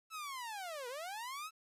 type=linear two-way sweep; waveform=sawtooth; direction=down then up; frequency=1328 to 469.7 to 1328 Hz; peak=-38 dBFS; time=0.1-1.51 s; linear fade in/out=50 ms; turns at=0.88 s; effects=resampled to 32000 Hz + 12-bit